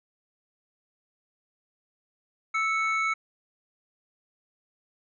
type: tone pair together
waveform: triangle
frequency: 1315 / 2212 Hz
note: E6 / C#7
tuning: -5 / -4 cents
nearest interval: major sixth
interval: 901 cents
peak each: -25 dBFS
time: 2.54-3.14 s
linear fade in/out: 10 ms
effects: resampled to 16000 Hz